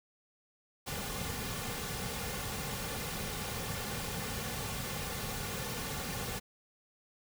pink noise with comb filter, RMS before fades -38 dBFS, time 0.86-6.4 s, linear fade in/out 20 ms, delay 3.1 ms, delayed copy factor -0.6, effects none

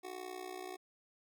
25% pulse tone with amplitude modulation, 370 Hz, F#4, in tune, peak -36 dBFS, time 0.03-0.77 s, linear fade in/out 20 ms, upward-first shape sine, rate 60.8 Hz, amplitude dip 80%, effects none

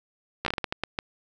slowing click train, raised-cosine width 0.3 ms, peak -11 dBFS, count 10, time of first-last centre 0.45-0.989 s, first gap 13 ms, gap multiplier 1.36, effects none

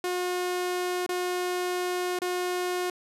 sawtooth tone with dropouts, 360 Hz, F#4, 47 cents flat, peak -23 dBFS, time 0.04-2.9 s, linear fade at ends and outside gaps 2 ms, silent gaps 1.064-1.091 / 2.189-2.218 s, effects resampled to 32000 Hz

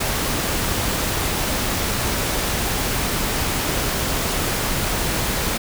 pink noise, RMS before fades -22 dBFS, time 0-5.58 s, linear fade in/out 10 ms, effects none

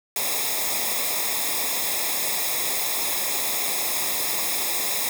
white noise with comb filter, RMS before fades -25 dBFS, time 0.16-5.09 s, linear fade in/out 2 ms, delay 0.67 ms, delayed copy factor -0.8, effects none

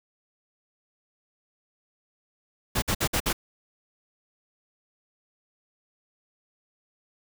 pink noise bursts, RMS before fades -25 dBFS, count 5, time 2.75-3.33 s, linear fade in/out 10 ms, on 72 ms, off 55 ms, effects none

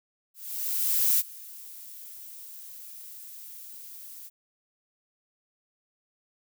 violet noise with ADSR envelope, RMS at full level -22 dBFS, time 0.34-4.3 s, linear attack 850 ms, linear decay 34 ms, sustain -22 dB, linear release 33 ms, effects none

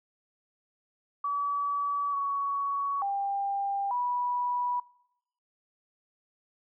sine tone with pitch steps, 1144 / 1121 / 796 / 979 Hz, D6 / C#6 / G5 / B5, -46 / +19 / +26 / -15 cents, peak -27 dBFS, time 1.24-4.8 s, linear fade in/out 5 ms, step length 890 ms, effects noise-tail reverb RT60 0.8 s tail -21 dB re dry

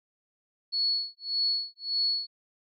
sine tone with tremolo, 4388 Hz, C#8, 18 cents flat, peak -23 dBFS, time 0.72-2.27 s, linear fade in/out 20 ms, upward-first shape sine, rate 1.7 Hz, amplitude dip 100%, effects none

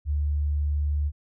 sine tone, 73.42 Hz, D2, in tune, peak -22 dBFS, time 0.05-1.12 s, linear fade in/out 50 ms, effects none

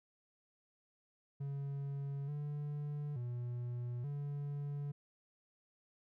triangle tone with pitch steps, 139.8 / 146.7 / 121.4 / 143.7 Hz, C#3 / D3 / B2 / D3, +15 / -2 / -29 / -37 cents, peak -36 dBFS, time 1.4-4.92 s, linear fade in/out 10 ms, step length 880 ms, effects none

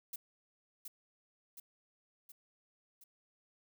violet noise with echo, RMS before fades -42 dBFS, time 0.13-0.16 s, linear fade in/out 5 ms, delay 720 ms, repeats 4, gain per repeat -4 dB, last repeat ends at 3.04 s, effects none

